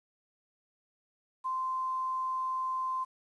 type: tone with quantisation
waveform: sine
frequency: 1039 Hz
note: C6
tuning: 12 cents flat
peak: -30 dBFS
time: 1.44-3.05 s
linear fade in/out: 20 ms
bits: 10
effects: resampled to 24000 Hz